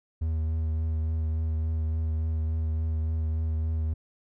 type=tone with vibrato; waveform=triangle; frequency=79.5 Hz; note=D#2; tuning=38 cents sharp; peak=-23 dBFS; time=0.21-3.94 s; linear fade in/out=10 ms; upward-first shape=triangle; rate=3.5 Hz; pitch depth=21 cents each way; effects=none